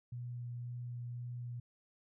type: tone with vibrato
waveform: sine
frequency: 121.3 Hz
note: B2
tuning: 31 cents flat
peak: -40 dBFS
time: 0.12-1.6 s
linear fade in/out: 5 ms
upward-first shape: sine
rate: 1.9 Hz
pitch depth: 9 cents each way
effects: none